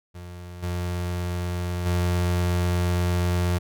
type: tone with level steps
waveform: 35% pulse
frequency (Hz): 88.4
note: F2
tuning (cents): +22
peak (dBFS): -35 / -24 / -19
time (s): 0.14-3.59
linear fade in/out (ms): 20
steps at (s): 0.62 / 1.85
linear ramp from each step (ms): 20
effects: none